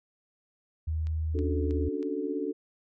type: tone with pitch glide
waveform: sine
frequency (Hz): 79.1 to 77.43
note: D#2 to D#2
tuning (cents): +29 to -8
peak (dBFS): -27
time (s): 0.87-1.89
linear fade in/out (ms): 10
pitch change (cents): -37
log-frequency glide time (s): 1.55-1.65
type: click train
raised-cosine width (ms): 0.2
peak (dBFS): -33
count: 4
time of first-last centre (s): 1.07-2.028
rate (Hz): 3.13
type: chord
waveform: sine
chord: D major seventh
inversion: third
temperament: equal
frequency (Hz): 277.2 / 293.7 / 370 / 440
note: C#4 / D4 / F#4 / A4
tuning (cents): 0 / 0 / 0 / 0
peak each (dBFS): -37 / -33 / -35 / -34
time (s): 1.34-2.53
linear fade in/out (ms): 20
effects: none